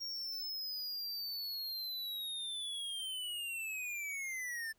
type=linear sweep; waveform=square; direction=down; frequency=5588 to 1760 Hz; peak=-39 dBFS; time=0-4.73 s; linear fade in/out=20 ms; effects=pink hiss -75 dBFS RMS until 4.78 s